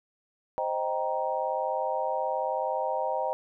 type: chord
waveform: sine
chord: C minor seventh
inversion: none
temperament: equal with one note detuned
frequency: 523.3 / 622.3 / 784 / 938.3 Hz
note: C5 / Eb5 / G5 / Bb5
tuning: 0 / 0 / 0 / +11 cents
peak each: -32 dBFS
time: 0.58-3.33 s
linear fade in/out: 0 ms
effects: none